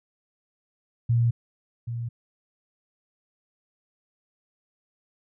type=tone with echo; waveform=sine; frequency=117.7 Hz; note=A#2; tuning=17 cents sharp; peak=-18 dBFS; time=1.09-1.31 s; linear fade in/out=10 ms; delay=780 ms; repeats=1; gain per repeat=-10 dB; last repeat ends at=2.09 s; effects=none